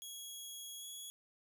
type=tone with pitch glide; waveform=15% pulse; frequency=3322 to 3355 Hz; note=G#7 to G#7; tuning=0 to +17 cents; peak=-39 dBFS; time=0.02-1.1 s; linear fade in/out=0 ms; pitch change=+17 cents; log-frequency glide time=0.79-0.84 s; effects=13-bit